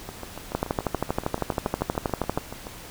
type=two click trains; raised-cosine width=1 ms; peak=-20 / -9 dBFS; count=19 / 24; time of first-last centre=0.09-2.669 / 0.55-2.375 s; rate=6.98 / 12.6 Hz; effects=pink hiss -42 dBFS RMS until 2.9 s